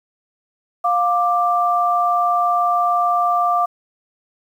sine tone pair together, 705 / 1178.8 Hz, F5 / D6, +16 / +6 cents, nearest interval major sixth, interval 890 cents, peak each -17 dBFS, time 0.84-3.66 s, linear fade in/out 10 ms, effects 8-bit

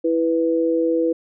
sine tone pair together, 329.6 / 493.8 Hz, E4 / B4, 0 / 0 cents, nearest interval perfect fifth, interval 700 cents, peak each -19 dBFS, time 0.04-1.13 s, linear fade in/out 10 ms, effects none

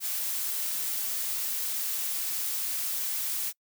blue noise, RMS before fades -31 dBFS, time 0-3.53 s, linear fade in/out 50 ms, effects noise-tail reverb RT60 0.1 s tail -26 dB re dry

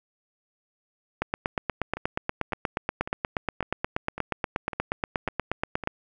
two click trains, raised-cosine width 0.5 ms, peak -10 / -19 dBFS, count 40 / 8, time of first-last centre 1.22-5.874 / 1.97-5.837 s, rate 8.38 / 1.81 Hz, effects none

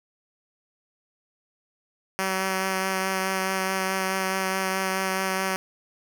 5% pulse tone with vibrato, 190 Hz, F#3, 46 cents sharp, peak -13 dBFS, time 2.19-5.56 s, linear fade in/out 0 ms, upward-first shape sine, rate 4.7 Hz, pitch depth 12 cents each way, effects none

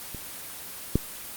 clicks, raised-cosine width 3 ms, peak -24 / -7 dBFS, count 2, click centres 0.147 / 0.956 s, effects white hiss -39 dBFS RMS until 1.36 s + Opus 24 kbps

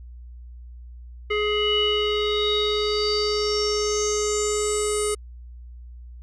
square tone with low-pass filter sweep, 420 Hz, G#4, 19 cents sharp, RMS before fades -23 dBFS, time 1.3-5.15 s, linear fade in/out 10 ms, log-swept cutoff 2500 to 9200 Hz, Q 9.1, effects added 60 Hz sine -38 dBFS peak until 6.22 s

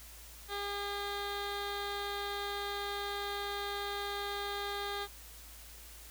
15% pulse tone with low-pass filter, 404.6 Hz, G#4, 45 cents flat, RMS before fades -38 dBFS, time 0.48-5.08 s, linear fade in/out 50 ms, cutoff 3500 Hz, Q 2.9, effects added 56 Hz sine -53 dBFS peak until 6.1 s + white hiss -53 dBFS RMS until 6.1 s

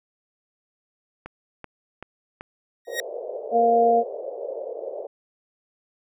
click train, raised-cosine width 0.5 ms, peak -21 dBFS, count 4, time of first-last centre 1.26-2.409 s, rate 2.61 Hz
sawtooth tone with exponential growth, 1881 Hz, A#6, 15 cents sharp, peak -18 dBFS, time 2.85-3 s, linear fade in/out 1 ms, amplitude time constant 32 ms
white band-pass noise, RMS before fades -33 dBFS, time 2.87-5.07 s, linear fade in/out 5 ms, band 440 to 600 Hz, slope 48 dB/octave
harmonic tone, 233.1 Hz, A#3, in tune, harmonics 1 / 2 / 3, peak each -29 / -19 / -17 dBFS, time 3.51-4.04 s, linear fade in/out 50 ms
effects none

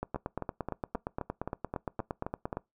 two click trains, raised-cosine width 1 ms, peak -20 / -19 dBFS, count 10 / 23, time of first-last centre 0.16-2.528 / 0.03-2.57 s, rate 3.8 / 8.66 Hz, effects noise-tail reverb RT60 0.2 s tail -23 dB re dry

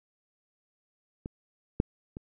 clicks, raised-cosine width 3 ms, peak -23 / -10 / -26 dBFS, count 3, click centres 1.259 / 1.801 / 2.169 s, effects none

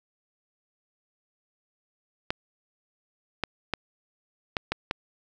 clicks, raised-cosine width 0.3 ms, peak -10 dBFS, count 6, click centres 2.305 / 3.437 / 3.737 / 4.568 / 4.72 / 4.911 s, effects none

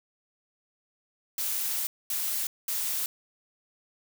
blue noise bursts at uneven times, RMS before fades -30 dBFS, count 3, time 1.38-1.87 / 2.1-2.47 / 2.68-3.06 s, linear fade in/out 2 ms, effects none

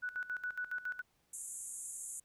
sine tone with tremolo, 1480 Hz, F#6, in tune, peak -35 dBFS, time 0.02-1.02 s, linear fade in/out 20 ms, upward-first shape square, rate 7.2 Hz, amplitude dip 80%
pink band-pass noise, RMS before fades -45 dBFS, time 1.33-2.2 s, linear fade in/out 5 ms, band 6800 to 11000 Hz, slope 96 dB/octave
effects pink hiss -75 dBFS RMS until 2.24 s

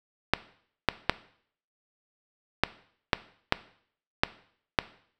clicks, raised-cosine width 0.3 ms, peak -3 dBFS, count 8, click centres 0.336 / 0.887 / 1.096 / 2.636 / 3.132 / 3.524 / 4.235 / 4.788 s, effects noise-tail reverb RT60 0.6 s tail -17 dB re dry

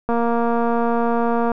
click train, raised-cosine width 1 ms, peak -8 dBFS, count 335, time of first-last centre 0.09-1.517 s, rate 234 Hz, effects none

